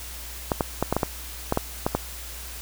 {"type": "clicks", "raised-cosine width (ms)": 1, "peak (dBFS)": -7, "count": 10, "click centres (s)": [0.518, 0.608, 0.826, 0.926, 0.966, 1.032, 1.524, 1.574, 1.865, 1.95], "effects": ["added 60 Hz sine -39 dBFS peak until 2.61 s", "white hiss -39 dBFS RMS until 2.61 s"]}